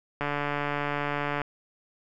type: click train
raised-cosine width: 0.5 ms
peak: -14 dBFS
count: 176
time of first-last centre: 0.21-1.417 s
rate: 145 Hz
effects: none